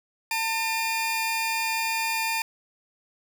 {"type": "tone pair together", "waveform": "sawtooth", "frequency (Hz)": [901, 2416], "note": ["A5", "D7"], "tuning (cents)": [41, 48], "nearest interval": "octave + perfect fourth", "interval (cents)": 1707, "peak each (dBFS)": -24, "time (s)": [0.31, 2.42], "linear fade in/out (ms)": 2, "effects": []}